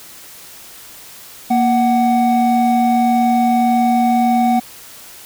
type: tone pair together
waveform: triangle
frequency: 234.8 / 746.1 Hz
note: A#3 / F#5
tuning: +13 / +14 cents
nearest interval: octave + minor sixth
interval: 2001 cents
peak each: -12 dBFS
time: 1.5-4.6 s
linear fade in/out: 10 ms
effects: white hiss -38 dBFS RMS until 5.25 s